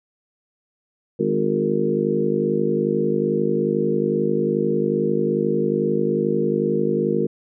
harmonic tone with a mistuned harmonic, 51.2 Hz, G#1, 24 cents flat, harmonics 3 / 4 / 5 / 6 / 7 / 8 / 9, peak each -28 / -24 / -27 / -32 / -23 / -29 / -23 dBFS, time 1.19-7.27 s, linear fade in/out 10 ms, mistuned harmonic 8, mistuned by -15 cents, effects none

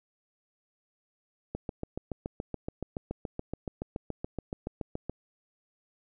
click train, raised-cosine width 2 ms, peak -20 dBFS, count 26, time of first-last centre 1.55-5.096 s, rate 7.05 Hz, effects none

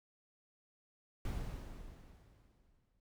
brown noise with exponential decay, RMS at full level -38 dBFS, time 1.25-3 s, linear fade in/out 2 ms, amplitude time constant 380 ms, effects noise-tail reverb RT60 0.1 s tail -25 dB re dry

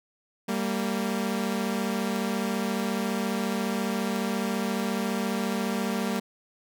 sawtooth tone pair together, 196 / 230.5 Hz, G3 / A#3, 0 / -19 cents, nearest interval minor third, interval 281 cents, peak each -25 dBFS, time 0.48-6.2 s, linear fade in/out 10 ms, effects none

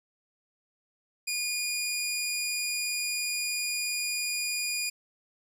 15% pulse tone, 2439 Hz, D#7, 35 cents flat, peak -22 dBFS, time 1.27-4.9 s, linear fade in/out 10 ms, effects none

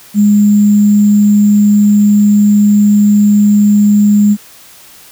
sine tone with sample-and-hold, 206.7 Hz, G#3, 8 cents flat, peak -4 dBFS, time 0.14-4.37 s, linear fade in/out 50 ms, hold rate 7350 Hz, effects white hiss -38 dBFS RMS until 5.11 s

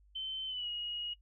sine tone with pitch glide, 3079 to 2889 Hz, G7 to F#7, -32 to -42 cents, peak -36 dBFS, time 0.15-1.14 s, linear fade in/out 10 ms, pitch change -110 cents, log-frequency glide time 0.47-0.68 s, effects noise-tail reverb RT60 0.1 s tail -20 dB re dry + added 50 Hz sine -61 dBFS peak until 1.21 s

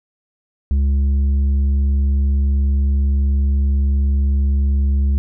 triangle tone with tanh clipping, 69.3 Hz, C#2, in tune, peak -14 dBFS, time 0.71-5.18 s, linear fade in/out 0 ms, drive 10 dB, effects none

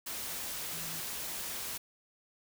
sine tone in noise, 164.1 Hz, E3, 8 cents flat, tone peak -48 dBFS, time 0.73-1.01 s, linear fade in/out 10 ms, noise white, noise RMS -39 dBFS, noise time 0.06-1.78 s, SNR -12 dB, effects none

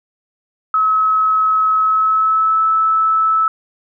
sine tone with pitch glide, 1286 to 1307.7 Hz, E6 to E6, -43 to -14 cents, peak -11 dBFS, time 0.74-3.48 s, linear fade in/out 2 ms, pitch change +29 cents, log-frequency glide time 1.79-2.63 s, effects none

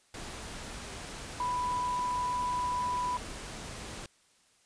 sine tone in noise, 990 Hz, B5, 4 cents sharp, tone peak -29 dBFS, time 1.4-3.17 s, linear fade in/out 2 ms, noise pink, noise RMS -42 dBFS, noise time 0.14-4.06 s, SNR +10 dB, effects white hiss -66 dBFS RMS until 4.65 s + resampled to 22050 Hz

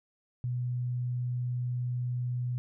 sine tone, 123.47 Hz, B2, in tune, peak -29 dBFS, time 0.44-2.58 s, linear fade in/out 0 ms, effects none

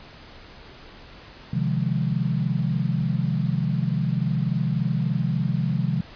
sine chord, F minor seventh, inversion second, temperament equal with one note detuned, 130.81 / 154.22 / 174.61 / 207.7 Hz, C3 / Eb3 / F3 / Ab3, 0 / -15 / 0 / 0 cents, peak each -25 / -26 / -26 / -30 dBFS, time 1.53-6.01 s, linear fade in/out 5 ms, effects pink hiss -45 dBFS RMS until 6.15 s + resampled to 11025 Hz

